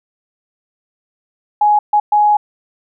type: tone bursts at uneven times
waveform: sine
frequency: 836 Hz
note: G#5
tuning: 11 cents sharp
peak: -8 dBFS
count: 3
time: 1.61-1.79 / 1.93-2 / 2.12-2.37 s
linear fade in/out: 5 ms
effects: none